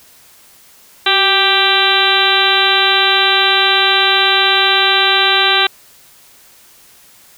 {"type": "harmonic tone with a mistuned harmonic", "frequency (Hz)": 392, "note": "G4", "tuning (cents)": 0, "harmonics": [1, 2, 3, 4, 5, 6, 7, 8, 9, 10], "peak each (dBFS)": [-21, -19, -19, -17, -22, -20, -20, -18, -19, -16], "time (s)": [1.06, 5.67], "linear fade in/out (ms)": 5, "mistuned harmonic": 1, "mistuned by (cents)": -54, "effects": ["white hiss -45 dBFS RMS until 7.37 s"]}